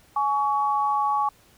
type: tone pair together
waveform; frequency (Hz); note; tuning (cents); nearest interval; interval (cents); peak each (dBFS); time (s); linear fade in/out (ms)
sine; 839.9 / 1126; G#5 / C#6; +19 / +27; perfect fourth; 508; -23; 0.16-1.29; 5
effects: pink hiss -57 dBFS RMS until 1.57 s